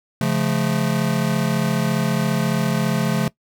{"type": "chord", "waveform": "square", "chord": "Db augmented", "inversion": "none", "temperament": "just", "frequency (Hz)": [138.59, 173.24, 216.5], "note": ["Db3", "F3", "A3"], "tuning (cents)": [0, -14, -28], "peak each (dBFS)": [-23, -23, -23], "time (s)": [0.21, 3.28], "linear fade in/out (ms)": 2, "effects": ["noise-tail reverb RT60 0.1 s tail -20 dB re dry"]}